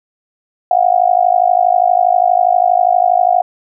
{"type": "tone with amplitude modulation", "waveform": "sine", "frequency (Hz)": 721, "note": "F#5", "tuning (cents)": -45, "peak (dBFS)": -4, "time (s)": [0.71, 3.42], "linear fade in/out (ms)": 2, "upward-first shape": "sine", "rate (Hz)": 52.4, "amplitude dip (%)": 100, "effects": []}